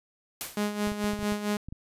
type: noise with exponential decay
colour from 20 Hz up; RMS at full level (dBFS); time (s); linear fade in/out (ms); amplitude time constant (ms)
white; -31; 0.41-0.7; 0; 63
type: tone with tremolo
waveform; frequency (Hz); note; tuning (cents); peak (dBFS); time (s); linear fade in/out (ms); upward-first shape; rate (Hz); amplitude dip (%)
sawtooth; 207.7; G#3; 0; -21; 0.57-1.57; 2; sine; 4.5; 65
type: clicks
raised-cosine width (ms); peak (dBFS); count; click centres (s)
5; -27; 9; 0.873 / 0.919 / 1.042 / 1.135 / 1.191 / 1.229 / 1.322 / 1.686 / 1.725
effects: resampled to 32000 Hz